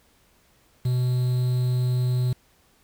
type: tone with quantisation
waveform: triangle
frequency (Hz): 125.2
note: B2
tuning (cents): +24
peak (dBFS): -18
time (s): 0.85-2.33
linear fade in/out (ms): 5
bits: 7
effects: pink hiss -61 dBFS RMS until 2.83 s